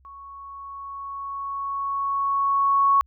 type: tone with level ramp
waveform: sine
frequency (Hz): 1108.7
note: C#6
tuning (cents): 0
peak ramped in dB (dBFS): -40 to -14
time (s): 0.05-3.01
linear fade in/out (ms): 0
effects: added 66 Hz sine -55 dBFS peak until 3.06 s